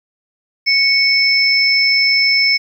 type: tone pair together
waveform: sine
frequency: 2217 / 5273 Hz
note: C#7 / E8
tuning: 0 / 0 cents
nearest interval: octave + minor third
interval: 1500 cents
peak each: -13 dBFS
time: 0.66-2.58 s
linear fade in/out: 20 ms
effects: 8-bit